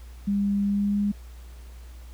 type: tone with pitch glide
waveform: sine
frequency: 201.2 to 204.1 Hz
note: G3 to G#3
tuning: +45 to -30 cents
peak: -21 dBFS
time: 0.27-1.12 s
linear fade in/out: 10 ms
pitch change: +25 cents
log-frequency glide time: 0.66-0.99 s
effects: added 60 Hz sine -40 dBFS peak until 2.13 s + pink hiss -55 dBFS RMS until 2.13 s